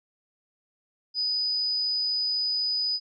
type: tone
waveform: sine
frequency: 4978 Hz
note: D#8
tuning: in tune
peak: -24 dBFS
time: 1.14-3 s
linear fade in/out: 50 ms
effects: none